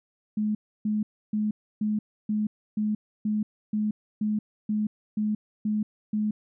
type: tone bursts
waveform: sine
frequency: 212.4 Hz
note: G#3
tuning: 39 cents sharp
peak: -23 dBFS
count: 13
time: 0.37-6.31 s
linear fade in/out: 5 ms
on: 180 ms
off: 300 ms
effects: none